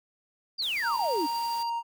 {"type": "exponential sweep", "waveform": "sine", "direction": "down", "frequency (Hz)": [4914, 273.5], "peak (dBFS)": -27, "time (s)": [0.58, 1.27], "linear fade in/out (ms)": 20}
{"type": "noise", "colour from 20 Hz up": "white", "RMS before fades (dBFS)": -45, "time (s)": [0.62, 1.63], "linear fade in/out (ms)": 2}
{"type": "tone with tremolo", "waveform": "triangle", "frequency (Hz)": 4699, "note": "D8", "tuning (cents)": 0, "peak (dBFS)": -35, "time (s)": [0.76, 1.7], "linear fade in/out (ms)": 10, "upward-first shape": "sine", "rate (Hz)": 12, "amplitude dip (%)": 50}
{"type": "tone", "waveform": "triangle", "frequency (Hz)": 932.3, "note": "A#5", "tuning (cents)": 0, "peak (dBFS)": -26, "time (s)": [0.82, 1.83], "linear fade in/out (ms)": 50}
{"effects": []}